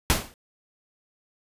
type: noise with exponential decay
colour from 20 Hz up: pink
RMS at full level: -17 dBFS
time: 0.1-0.34 s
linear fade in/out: 0 ms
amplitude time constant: 52 ms
effects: resampled to 32000 Hz